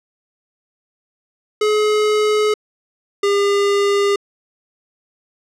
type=tone pair in turn; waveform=square; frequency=424.4 / 403 Hz; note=G#4 / G4; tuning=+38 / +48 cents; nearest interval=minor second; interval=90 cents; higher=first; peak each=-14 dBFS; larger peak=neither; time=1.61-2.54 / 3.23-4.16 s; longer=neither; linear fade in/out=5 ms; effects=low-pass 7000 Hz 12 dB/octave